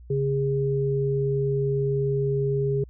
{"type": "tone pair together", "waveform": "sine", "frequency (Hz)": [138.59, 409.1], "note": ["C#3", "G#4"], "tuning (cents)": [0, -26], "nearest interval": "octave + perfect fifth", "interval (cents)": 1874, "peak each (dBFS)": -24, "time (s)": [0.1, 2.84], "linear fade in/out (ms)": 5, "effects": ["added 60 Hz sine -43 dBFS peak until 2.89 s"]}